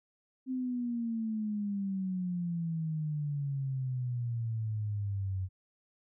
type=exponential sweep; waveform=sine; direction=down; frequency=261.6 to 92.5 Hz; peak=-31 dBFS; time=0.46-5.49 s; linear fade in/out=50 ms; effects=none